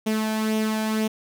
sawtooth tone with flanger, 217.8 Hz, A3, 17 cents flat, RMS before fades -24 dBFS, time 0.06-1.08 s, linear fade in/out 10 ms, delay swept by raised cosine 0.32 to 1.27 ms, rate 2 Hz, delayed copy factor +0.5, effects none

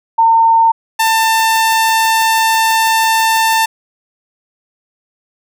sine / sawtooth tone pair in turn, 909 / 893.9 Hz, A#5 / A5, -44 / +27 cents, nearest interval unison, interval 29 cents, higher first, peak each -6 dBFS, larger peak neither, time 0.18-0.72 / 0.99-3.66 s, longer second, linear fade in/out 10 ms, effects none

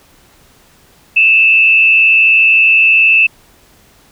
sine tone with frequency modulation, 2637 Hz, E7, in tune, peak -5 dBFS, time 1.16-3.27 s, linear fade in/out 10 ms, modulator 119 Hz, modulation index 0.56, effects pink hiss -47 dBFS RMS until 4.11 s

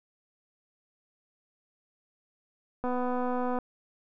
click train, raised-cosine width 1 ms, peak -19 dBFS, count 187, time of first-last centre 2.84-3.587 s, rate 249 Hz, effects none

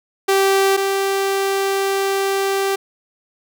sawtooth tone pair in turn, 389.5 / 391.2 Hz, G4 / G4, -11 / -4 cents, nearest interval unison, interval 7 cents, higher second, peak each -9 / -13 dBFS, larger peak first, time 0.28-0.77 / 0.77-2.76 s, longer second, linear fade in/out 10 ms, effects none

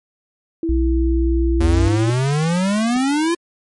sine tone with pitch glide, 329.6 to 334.2 Hz, E4 to E4, 0 to +24 cents, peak -18 dBFS, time 0.63-2.1 s, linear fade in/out 2 ms, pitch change +24 cents, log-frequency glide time 0.97-1.48 s
sine tone, 61.5 Hz, B1, 7 cents flat, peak -15 dBFS, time 0.69-1.88 s, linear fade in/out 0 ms
square exponential sweep, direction up, 77.78 to 349.2 Hz, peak -16 dBFS, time 1.6-3.35 s, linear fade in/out 10 ms
effects MP3 48 kbps

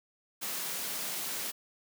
white high-pass noise, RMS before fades -36 dBFS, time 0.41-1.52 s, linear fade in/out 20 ms, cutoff 140 Hz, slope 48 dB/octave, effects none

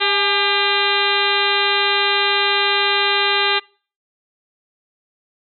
harmonic tone with a mistuned harmonic, 400 Hz, G4, 35 cents sharp, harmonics 1 / 2 / 3 / 4 / 5 / 6 / 7 / 8 / 9 / 10, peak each -24 / -24 / -24 / -24 / -24 / -24 / -24 / -24 / -24 / -24 dBFS, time 0-3.6 s, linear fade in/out 20 ms, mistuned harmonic 2, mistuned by +72 cents, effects noise-tail reverb RT60 0.4 s tail -24 dB re dry

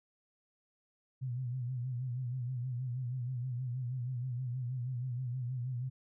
sine tone with vibrato, 125.2 Hz, B2, 24 cents sharp, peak -34 dBFS, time 1.21-5.9 s, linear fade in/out 20 ms, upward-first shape sine, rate 6.3 Hz, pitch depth 83 cents each way, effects none

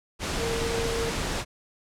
sine tone in noise, 460 Hz, A#4, 23 cents flat, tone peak -28 dBFS, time 0.37-1.13 s, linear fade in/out 50 ms, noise pink, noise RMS -29 dBFS, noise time 0.19-1.45 s, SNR -2 dB, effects low-pass 8000 Hz 12 dB/octave

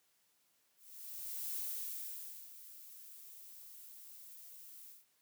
violet noise with ADSR envelope, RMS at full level -40 dBFS, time 0.76-5.06 s, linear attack 810 ms, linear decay 910 ms, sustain -14 dB, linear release 170 ms, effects white hiss -75 dBFS RMS until 5.21 s + high-pass 100 Hz 12 dB/octave

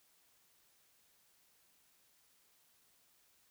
silence, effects white hiss -71 dBFS RMS until 3.5 s

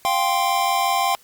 square chord, F suspended second, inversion none, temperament equal, 698.5 / 784 / 1046.5 Hz, F5 / G5 / C6, 0 / 0 / 0 cents, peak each -25 / -22 / -23 dBFS, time 0.05-1.15 s, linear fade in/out 0 ms, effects white hiss -53 dBFS RMS until 1.23 s + Opus 48 kbps

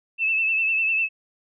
sine tone with vibrato, 2637 Hz, E7, in tune, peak -19 dBFS, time 0.18-1.09 s, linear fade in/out 50 ms, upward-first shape triangle, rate 10 Hz, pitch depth 49 cents each way, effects none

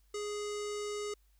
square tone with low-pass filter, 415.3 Hz, G#4, in tune, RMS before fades -38 dBFS, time 0.14-1.14 s, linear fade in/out 5 ms, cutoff 7300 Hz, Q 2.7, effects added 50 Hz sine -64 dBFS peak until 1.39 s + white hiss -75 dBFS RMS until 1.39 s

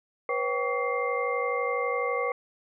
sine tone cluster, 488 / 540 / 774 / 1134 / 2101 Hz, B4 / C#5 / G5 / C#6 / C7, -21 / -45 / -22 / +39 / +7 cents, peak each -29 / -33 / -36 / -31 / -33 dBFS, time 0.29-2.32 s, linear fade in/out 2 ms, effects none

